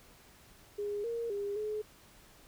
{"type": "tone with pitch steps", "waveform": "sine", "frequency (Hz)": [411, 465.6, 404.5, 425.7], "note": ["G#4", "A#4", "G#4", "G#4"], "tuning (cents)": [-18, -2, -46, 43], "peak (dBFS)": -33, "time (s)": [0.78, 1.82], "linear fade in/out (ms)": 10, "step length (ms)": 260, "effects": ["pink hiss -59 dBFS RMS until 2.47 s"]}